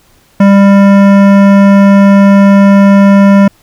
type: tone with hard clipping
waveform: sine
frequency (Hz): 198.5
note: G3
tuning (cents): +22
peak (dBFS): -3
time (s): 0.4-3.48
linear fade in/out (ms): 5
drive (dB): 16
effects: pink hiss -47 dBFS RMS until 3.62 s